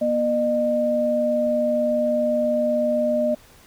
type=tone pair together; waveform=sine; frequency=240 / 607.9 Hz; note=B3 / D#5; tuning=-49 / -40 cents; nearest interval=octave + major third; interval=1609 cents; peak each=-24 / -19 dBFS; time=0.01-3.35 s; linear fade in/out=10 ms; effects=pink hiss -51 dBFS RMS until 3.66 s